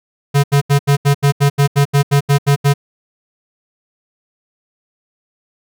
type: tone bursts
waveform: square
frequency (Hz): 141.7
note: C#3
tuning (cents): +38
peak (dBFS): -9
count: 14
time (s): 0.34-2.739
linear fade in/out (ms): 20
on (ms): 98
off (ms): 79
effects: none